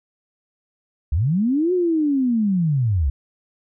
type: linear two-way sweep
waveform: sine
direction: up then down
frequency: 61.74 to 370 to 61.74 Hz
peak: -16 dBFS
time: 1.12-3.1 s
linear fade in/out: 5 ms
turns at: 1.73 s
effects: none